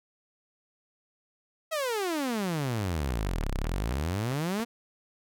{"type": "exponential two-way sweep", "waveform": "sawtooth", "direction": "down then up", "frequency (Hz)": [659.3, 30.87, 241.9], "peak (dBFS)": -24, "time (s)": [1.71, 4.65], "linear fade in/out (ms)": 20, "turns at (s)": 3.53}
{"type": "clicks", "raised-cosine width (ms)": 0.5, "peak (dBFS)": -23, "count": 7, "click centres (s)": [3.103, 3.266, 3.428, 3.654, 3.917, 4.321, 4.6]}
{"effects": []}